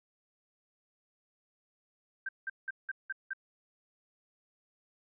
sine tone bursts, 1568 Hz, G6, in tune, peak -33 dBFS, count 6, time 2.26-3.334 s, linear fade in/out 5 ms, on 29 ms, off 180 ms, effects none

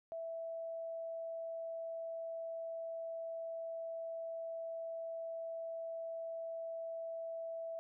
sine tone, 659.3 Hz, E5, in tune, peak -40 dBFS, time 0.12-7.79 s, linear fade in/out 0 ms, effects none

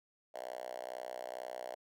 5% pulse tone with high-pass filter, 62.2 Hz, B1, 13 cents sharp, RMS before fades -44 dBFS, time 0.34-1.75 s, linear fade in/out 10 ms, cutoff 630 Hz, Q 4.9, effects none

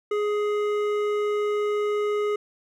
sine tone with hard clipping, 417.1 Hz, G#4, 7 cents sharp, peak -24 dBFS, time 0.11-2.36 s, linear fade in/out 5 ms, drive 11 dB, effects none

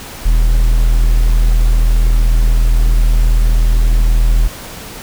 triangle tone, 40.29 Hz, E1, 39 cents flat, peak -5 dBFS, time 0.25-4.48 s, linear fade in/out 10 ms, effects pink hiss -30 dBFS RMS until 5.02 s

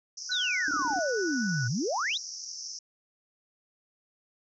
pink band-pass noise, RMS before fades -40 dBFS, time 0.17-2.79 s, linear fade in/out 5 ms, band 5200 to 6100 Hz, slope 96 dB/octave
sine tone with vibrato, 1480 Hz, F#6, in tune, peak -32 dBFS, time 0.29-1.68 s, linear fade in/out 10 ms, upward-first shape sine, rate 8 Hz, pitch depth 12 cents each way
sine exponential two-way sweep, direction down then up, 4186 to 112.9 to 4186 Hz, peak -27 dBFS, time 0.31-2.18 s, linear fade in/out 10 ms, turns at 1.68 s
sine tone bursts, 293.7 Hz, D4, in tune, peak -34 dBFS, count 6, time 0.68-0.991 s, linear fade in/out 0 ms, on 31 ms, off 25 ms
effects none

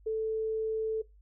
sine tone, 440 Hz, A4, in tune, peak -28 dBFS, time 0.06-1.02 s, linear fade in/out 10 ms, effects noise-tail reverb RT60 0.2 s tail -20 dB re dry + added 50 Hz sine -55 dBFS peak until 1.21 s

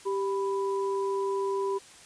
sine tone pair together, 392 / 989.6 Hz, G4 / B5, 0 / +3 cents, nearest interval octave + major third, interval 1603 cents, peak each -27 / -33 dBFS, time 0.05-1.79 s, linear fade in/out 20 ms, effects white hiss -51 dBFS RMS until 2.05 s + resampled to 22050 Hz

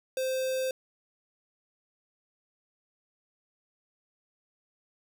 square tone with notch filter, 521 Hz, C5, 7 cents flat, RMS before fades -30 dBFS, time 0.17-0.71 s, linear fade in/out 2 ms, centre 1800 Hz, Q 1.7, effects none

